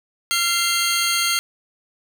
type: tone cluster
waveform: 25% pulse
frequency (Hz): 1377 / 2083 / 3228 / 4472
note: F6 / C7 / G#7 / C#8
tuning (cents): -25 / -8 / -50 / +14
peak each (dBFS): -20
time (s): 0.31-1.39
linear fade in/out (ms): 0
effects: none